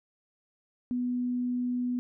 sine tone, 246.9 Hz, B3, in tune, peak -27 dBFS, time 0.91-1.99 s, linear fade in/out 0 ms, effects none

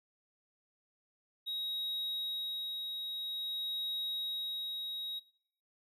triangle tone with tremolo, 3800 Hz, A#7, 33 cents sharp, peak -33 dBFS, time 1.46-5.2 s, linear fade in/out 20 ms, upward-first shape sine, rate 0.5 Hz, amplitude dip 30%, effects noise-tail reverb RT60 0.6 s tail -19 dB re dry

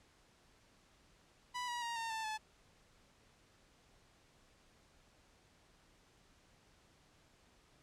sawtooth tone with pitch steps, 987.8 / 961.9 / 936.7 / 912.1 / 888.2 / 864.9 Hz, B5 / B5 / A#5 / A#5 / A5 / A5, 0 / -46 / +8 / -38 / +16 / -30 cents, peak -35 dBFS, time 1.54-2.38 s, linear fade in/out 20 ms, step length 140 ms, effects pink hiss -68 dBFS RMS until 7.82 s + low-pass 8000 Hz 12 dB/octave

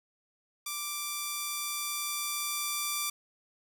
5% pulse tone with level ramp, 1174.7 Hz, D6, in tune, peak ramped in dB -22 to -18 dBFS, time 0.66-3.1 s, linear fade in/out 5 ms, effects none

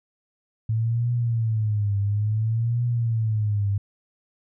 sine tone with vibrato, 110 Hz, A2, in tune, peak -20 dBFS, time 0.69-3.78 s, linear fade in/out 5 ms, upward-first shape triangle, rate 0.58 Hz, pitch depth 170 cents each way, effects none

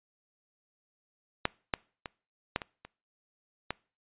clicks, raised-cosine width 0.3 ms, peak -9 / -11 / -21 / -12 / -22 / -28 / -15 dBFS, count 7, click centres 1.454 / 1.738 / 2.058 / 2.561 / 2.618 / 2.85 / 3.706 s, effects noise-tail reverb RT60 0.4 s tail -24 dB re dry + resampled to 8000 Hz

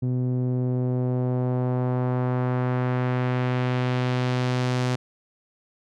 sawtooth tone with low-pass filter sweep, 125.8 Hz, B2, 32 cents sharp, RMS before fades -24 dBFS, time 0.02-4.96 s, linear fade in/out 10 ms, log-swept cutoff 270 to 6500 Hz, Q 0.95, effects none

